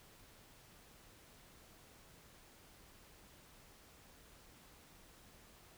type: silence
effects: pink hiss -62 dBFS RMS until 5.77 s